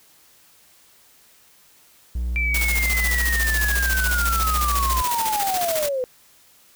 triangle tone, 60 Hz, B1, 49 cents flat, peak -20 dBFS, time 2.15-5.02 s, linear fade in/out 5 ms
sine linear sweep, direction down, 2349 to 493.9 Hz, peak -21 dBFS, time 2.36-6.04 s, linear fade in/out 0 ms
white noise with tremolo, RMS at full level -25 dBFS, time 2.54-5.89 s, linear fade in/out 5 ms, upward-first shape square, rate 14 Hz, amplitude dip 55%
effects white hiss -54 dBFS RMS until 6.75 s

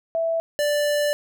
sine / square tone pair in turn, 659.3 / 587.4 Hz, E5 / D5, 0 / 0 cents, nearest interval major second, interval 200 cents, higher first, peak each -20 dBFS, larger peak neither, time 0.15-0.4 / 0.59-1.13 s, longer second, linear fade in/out 0 ms, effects none

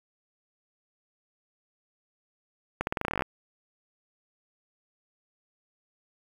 accelerating click train, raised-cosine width 0.5 ms, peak -12 dBFS, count 14, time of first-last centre 2.81-3.222 s, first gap 61 ms, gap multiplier 0.88, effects 7-bit

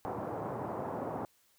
white band-pass noise, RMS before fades -38 dBFS, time 0.05-1.25 s, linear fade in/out 0 ms, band 100 to 920 Hz, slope 24 dB/octave, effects white hiss -69 dBFS RMS until 1.58 s

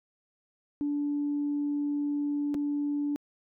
sine tone with dropouts, 290.1 Hz, D4, 21 cents flat, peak -26 dBFS, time 0.81-3.16 s, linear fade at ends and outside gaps 0 ms, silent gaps 2.543-2.549 s, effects tanh soft clip ceiling -22 dBFS

